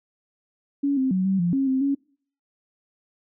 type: tone with pitch steps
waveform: sine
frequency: 281.5 / 262.5 / 186.6 / 192.2 / 173.6 / 270.6 / 262.7 / 278.3 Hz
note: C#4 / C4 / F#3 / G3 / F3 / C#4 / C4 / C#4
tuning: +27 / +6 / +15 / -34 / -10 / -42 / +7 / +7 cents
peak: -19 dBFS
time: 0.83-1.95 s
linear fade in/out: 10 ms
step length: 140 ms
effects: noise-tail reverb RT60 0.5 s tail -25 dB re dry